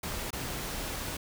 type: noise with dropouts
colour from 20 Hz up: pink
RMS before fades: -36 dBFS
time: 0.03-1.17 s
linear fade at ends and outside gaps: 5 ms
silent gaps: 0.306-0.329 s
effects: none